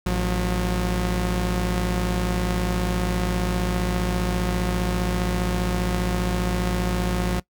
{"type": "tone pair together", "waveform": "sawtooth", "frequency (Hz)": [54.96, 180], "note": ["A1", "F#3"], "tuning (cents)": [-1, -47], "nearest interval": "octave + major sixth", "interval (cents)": 2054, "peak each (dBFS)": -20, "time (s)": [0.06, 7.4], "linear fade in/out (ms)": 5, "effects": ["noise-tail reverb RT60 0.1 s tail -21 dB re dry"]}